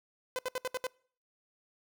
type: tone bursts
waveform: sawtooth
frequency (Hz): 508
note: B4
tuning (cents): +49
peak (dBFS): -28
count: 6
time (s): 0.36-0.868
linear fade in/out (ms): 0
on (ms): 28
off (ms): 68
effects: noise-tail reverb RT60 0.5 s tail -25 dB re dry